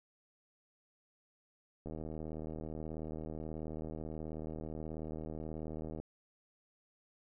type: click train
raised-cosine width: 2 ms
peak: -30 dBFS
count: 326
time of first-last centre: 1.86-6 s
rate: 78.5 Hz
effects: none